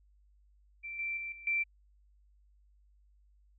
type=tone with level steps; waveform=sine; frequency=2346 Hz; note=D7; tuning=2 cents flat; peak=-39 / -33 / -37 / -47 / -28 dBFS; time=0.83-1.64 s; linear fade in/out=20 ms; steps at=0.99 / 1.17 / 1.32 / 1.47 s; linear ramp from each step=2 ms; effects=added 50 Hz sine -62 dBFS peak until 3.58 s